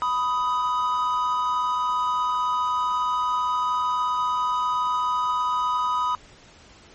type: tone pair together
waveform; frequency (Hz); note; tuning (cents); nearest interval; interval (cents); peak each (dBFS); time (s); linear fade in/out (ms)
triangle; 991.2 / 1251; B5 / D#6; +6 / +9; major third; 403; -22; 0.02-6.15; 0
effects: pink hiss -50 dBFS RMS until 6.94 s + MP3 32 kbps